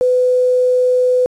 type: tone with quantisation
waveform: sine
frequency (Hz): 502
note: B4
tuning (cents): +28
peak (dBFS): -10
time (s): 0.01-1.26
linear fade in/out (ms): 0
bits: 6
effects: resampled to 24000 Hz